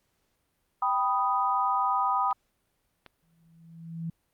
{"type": "chord", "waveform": "sine", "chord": "G augmented", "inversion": "none", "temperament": "equal", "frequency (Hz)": [784, 987.8, 1244.5], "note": ["G5", "B5", "D#6"], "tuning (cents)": [0, 0, 0], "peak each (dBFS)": [-29, -27, -27], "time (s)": [0.82, 2.33], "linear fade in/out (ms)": 5}
{"type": "clicks", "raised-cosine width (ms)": 0.3, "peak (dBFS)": -30, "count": 2, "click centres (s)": [2.311, 3.063]}
{"type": "tone with exponential growth", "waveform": "sine", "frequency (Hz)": 165.2, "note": "E3", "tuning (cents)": 4, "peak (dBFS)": -29, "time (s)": [3.22, 4.1], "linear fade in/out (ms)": 5, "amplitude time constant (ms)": 190}
{"effects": ["pink hiss -74 dBFS RMS until 4.33 s", "Opus 48 kbps"]}